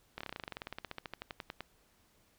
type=slowing click train; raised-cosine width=0.3 ms; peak=-24 dBFS; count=26; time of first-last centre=0.18-1.606 s; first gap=26 ms; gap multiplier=1.06; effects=pink hiss -69 dBFS RMS until 2.38 s